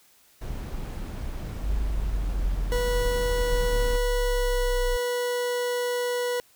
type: noise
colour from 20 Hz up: brown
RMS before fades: -33 dBFS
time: 0.41-3.97 s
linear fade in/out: 10 ms
type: exponential sweep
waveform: sine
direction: down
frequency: 51.2 to 30.87 Hz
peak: -24 dBFS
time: 1.63-4.97 s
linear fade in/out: 10 ms
type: tone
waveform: 40% pulse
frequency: 489.1 Hz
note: B4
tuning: 17 cents flat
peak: -24 dBFS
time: 2.72-6.4 s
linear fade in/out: 0 ms
effects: white hiss -59 dBFS RMS until 6.55 s